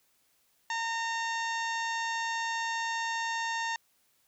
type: harmonic tone with a mistuned harmonic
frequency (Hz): 915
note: A#5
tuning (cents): -32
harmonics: 1 / 2 / 3 / 4 / 5 / 6 / 7 / 8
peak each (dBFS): -33 / -34 / -42 / -43 / -47 / -46 / -45 / -51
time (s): 0.7-3.76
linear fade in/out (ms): 2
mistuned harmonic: 5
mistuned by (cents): -41
effects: white hiss -70 dBFS RMS until 4.27 s